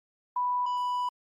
sine / triangle tone pair in turn, 987.8 / 987.8 Hz, B5 / B5, 0 / 0 cents, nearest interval unison, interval 0 cents, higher neither, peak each -25 / -25 dBFS, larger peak neither, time 0.36-0.66 / 0.66-1.09 s, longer second, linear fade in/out 5 ms, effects Opus 24 kbps

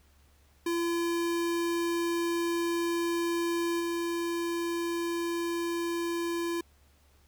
square tone with level steps, 340.1 Hz, F4, 46 cents flat, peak -28 / -30 dBFS, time 0.66-6.61 s, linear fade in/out 5 ms, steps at 3.79 s, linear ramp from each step 20 ms, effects added 71 Hz sine -61 dBFS peak until 7.27 s + pink hiss -66 dBFS RMS until 7.27 s

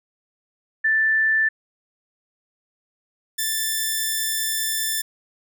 sine / 5% pulse tone pair in turn, 1765 / 1765 Hz, A6 / A6, +5 / +5 cents, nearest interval unison, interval 0 cents, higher neither, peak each -16 / -11 dBFS, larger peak second, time 0.84-1.49 / 3.38-5.02 s, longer second, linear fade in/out 10 ms, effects none

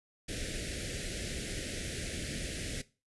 pink band-stop noise, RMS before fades -38 dBFS, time 0.28-2.82 s, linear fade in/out 10 ms, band 620 to 1600 Hz, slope 48 dB/octave, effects noise-tail reverb RT60 0.3 s tail -18 dB re dry + resampled to 24000 Hz

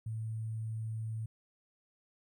sine tone with sample-and-hold, 110.9 Hz, A2, 14 cents sharp, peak -35 dBFS, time 0.06-1.26 s, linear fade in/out 5 ms, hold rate 8820 Hz, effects none

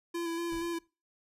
square tone with vibrato, 337.3 Hz, E4, 40 cents sharp, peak -33 dBFS, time 0.14-0.79 s, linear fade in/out 10 ms, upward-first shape square, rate 4.2 Hz, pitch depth 20 cents each way
brown noise with exponential decay, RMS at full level -44 dBFS, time 0.52-0.88 s, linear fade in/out 5 ms, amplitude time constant 78 ms
effects noise-tail reverb RT60 0.3 s tail -24 dB re dry + resampled to 32000 Hz

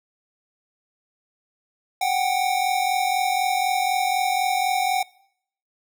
square tone pair together, 740 / 784 Hz, F#5 / G5, 0 / 0 cents, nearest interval minor second, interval 100 cents, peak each -23 / -24 dBFS, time 2.01-5.03 s, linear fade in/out 5 ms, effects noise-tail reverb RT60 0.7 s tail -23 dB re dry

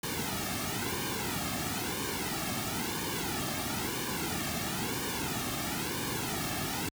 pink noise with flanger, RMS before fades -34 dBFS, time 0.03-6.89 s, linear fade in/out 5 ms, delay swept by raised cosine 1.5 to 2.06 ms, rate 1 Hz, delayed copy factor -0.75, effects high-pass 60 Hz 12 dB/octave

